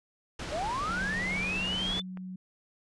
pink low-pass noise, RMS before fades -38 dBFS, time 0.39-2 s, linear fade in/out 5 ms, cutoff 5700 Hz, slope 12 dB/octave
sine linear sweep, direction up, 554.4 to 3539 Hz, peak -30 dBFS, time 0.51-2.02 s, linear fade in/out 20 ms
sine tone, 185.1 Hz, F#3, 1 cent sharp, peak -37 dBFS, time 0.88-2.36 s, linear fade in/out 5 ms
clicks, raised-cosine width 0.5 ms, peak -29 / -32 dBFS, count 2, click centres 1.73 / 2.173 s
effects resampled to 24000 Hz

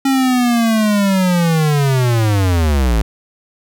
square linear sweep, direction down, 273.1 to 51.4 Hz, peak -12 dBFS, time 0.05-3.02 s, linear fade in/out 5 ms, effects none

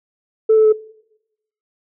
sine tone with pitch steps, 440 / 436 / 431.9 Hz, A4 / A4 / A4, 0 / -16 / -32 cents, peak -7 dBFS, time 0.49-0.727 s, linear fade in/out 10 ms, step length 79 ms, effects noise-tail reverb RT60 0.9 s tail -22 dB re dry + tanh soft clip ceiling -5 dBFS

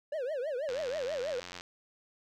triangle tone with vibrato, 554.4 Hz, C#5, in tune, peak -30 dBFS, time 0.12-1.4 s, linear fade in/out 5 ms, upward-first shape triangle, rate 6.2 Hz, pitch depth 290 cents each way
click train, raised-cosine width 0.2 ms, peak -25 dBFS, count 83, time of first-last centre 0.69-1.609 s, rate 89.2 Hz
effects none

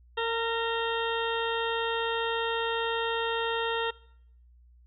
harmonic tone with a mistuned harmonic, 458.3 Hz, A#4, 29 cents flat, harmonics 1 / 2 / 3 / 4 / 6 / 7 / 8, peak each -30 / -33 / -35 / -36 / -38 / -38 / -39 dBFS, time 0.17-3.91 s, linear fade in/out 10 ms, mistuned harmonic 4, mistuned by +17 cents, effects noise-tail reverb RT60 0.7 s tail -22 dB re dry + added 60 Hz sine -54 dBFS peak until 4.86 s

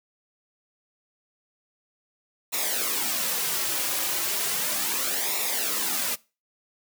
white noise with flanger, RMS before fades -27 dBFS, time 2.52-6.16 s, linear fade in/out 20 ms, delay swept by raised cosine 0.64 to 4.54 ms, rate 0.35 Hz, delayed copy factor -0.65, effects noise-tail reverb RT60 0.3 s tail -22 dB re dry + high-pass 200 Hz 12 dB/octave

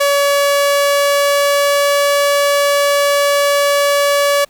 sawtooth tone with pitch glide, 567 to 570.3 Hz, C#5 to C#5, +39 to +49 cents, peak -7 dBFS, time 0-4.45 s, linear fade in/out 10 ms, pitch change +10 cents, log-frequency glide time 0.19-2.1 s, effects pink hiss -52 dBFS RMS until 4.49 s

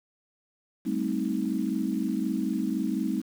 sine chord, A half-diminished seventh, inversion third, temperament equal with one note detuned, 196 / 220 / 261.6 / 315.3 Hz, G3 / A3 / C4 / Eb4, 0 / 0 / 0 / +23 cents, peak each -31 dBFS, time 0.85-3.22 s, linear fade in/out 20 ms, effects 8-bit

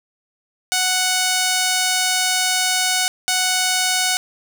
5% pulse tone pair in turn, 740 / 740 Hz, F#5 / F#5, 0 / 0 cents, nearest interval unison, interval 0 cents, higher neither, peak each -5 dBFS, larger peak neither, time 0.72-3.08 / 3.28-4.17 s, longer first, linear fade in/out 0 ms, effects none

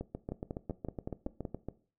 two click trains, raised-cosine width 2 ms, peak -24 / -23 dBFS, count 13 / 7, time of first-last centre 0.01-1.686 / 0.32-1.452 s, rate 7.16 / 5.3 Hz, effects noise-tail reverb RT60 0.4 s tail -17 dB re dry

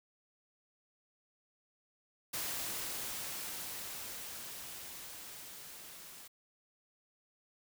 white noise with level ramp, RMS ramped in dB -38 to -52 dBFS, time 2.33-6.28 s, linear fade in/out 10 ms, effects none

